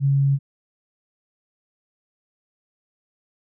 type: tone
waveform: sine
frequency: 138.59 Hz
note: C#3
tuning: in tune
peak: -15 dBFS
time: 0-0.39 s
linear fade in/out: 50 ms
effects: none